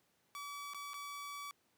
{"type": "tone with dropouts", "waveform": "sawtooth", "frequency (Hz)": 1145, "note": "D6", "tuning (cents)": -44, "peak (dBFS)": -40, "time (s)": [0.35, 1.51], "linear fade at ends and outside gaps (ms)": 0, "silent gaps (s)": [[0.735, 0.746], [0.934, 0.941]], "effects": ["pink hiss -75 dBFS RMS until 1.77 s", "high-pass 150 Hz 12 dB/octave"]}